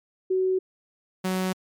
sine / sawtooth tone pair in turn, 374.5 / 186.33 Hz, F#4 / F#3, +21 / +12 cents, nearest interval octave, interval 1209 cents, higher first, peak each -20 dBFS, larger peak neither, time 0.3-0.59 / 1.24-1.53 s, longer neither, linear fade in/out 10 ms, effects MP3 96 kbps

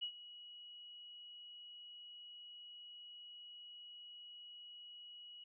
sine tone with ADSR envelope, 2915 Hz, F#7, 26 cents flat, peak -37 dBFS, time 0.01-5.44 s, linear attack 21 ms, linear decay 81 ms, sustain -15 dB, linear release 5 ms, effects none

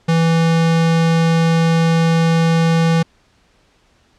square tone, 164.81 Hz, E3, in tune, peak -12 dBFS, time 0.08-3.03 s, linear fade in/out 10 ms, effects pink hiss -56 dBFS RMS until 4.18 s + low-pass 6000 Hz 12 dB/octave

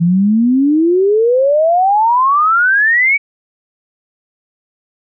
sine exponential sweep, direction up, 164.81 to 2296 Hz, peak -8 dBFS, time 0-3.18 s, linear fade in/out 20 ms, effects none

